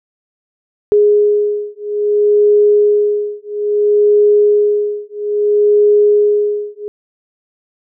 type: beating tone pair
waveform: sine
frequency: 415.3 / 415.9 Hz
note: G#4 / G#4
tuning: 0 / +2 cents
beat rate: 0.6 Hz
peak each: -12 dBFS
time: 0.92-6.88 s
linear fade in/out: 0 ms
effects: none